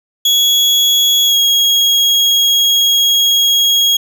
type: tone with pitch glide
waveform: 35% pulse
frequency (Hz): 3350 to 3294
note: G#7 to G#7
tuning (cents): +14 to -15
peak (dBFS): -7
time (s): 0.25-3.97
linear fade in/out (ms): 5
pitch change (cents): -29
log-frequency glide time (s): 1.25-1.36
effects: none